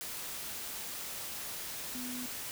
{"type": "tone in noise", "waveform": "sine", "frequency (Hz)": 249.1, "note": "B3", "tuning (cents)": 15, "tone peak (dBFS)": -40, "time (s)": [1.95, 2.26], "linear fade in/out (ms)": 0, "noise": "white", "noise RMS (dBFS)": -41, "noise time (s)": [0.01, 2.51], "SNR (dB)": -2, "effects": []}